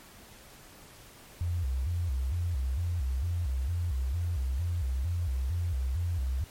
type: tone with vibrato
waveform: sine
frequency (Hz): 75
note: D2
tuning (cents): +37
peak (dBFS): -27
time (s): 1.41-6.44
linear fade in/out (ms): 0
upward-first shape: square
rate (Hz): 2.2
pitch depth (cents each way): 250
effects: pink hiss -52 dBFS RMS until 6.5 s + MP3 64 kbps